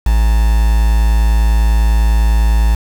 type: tone with quantisation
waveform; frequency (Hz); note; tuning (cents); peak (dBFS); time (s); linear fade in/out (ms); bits
triangle; 55; A1; 0; -6; 0.06-2.75; 5; 4
effects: none